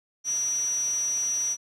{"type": "tone in noise", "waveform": "sine", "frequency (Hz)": 5850, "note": "F#8", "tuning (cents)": -21, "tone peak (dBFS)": -24, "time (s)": [0.24, 1.57], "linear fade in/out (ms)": 50, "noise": "white", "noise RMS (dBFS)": -40, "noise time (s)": [0.24, 1.57], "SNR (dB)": 13, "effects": ["low-pass 10000 Hz 12 dB/octave"]}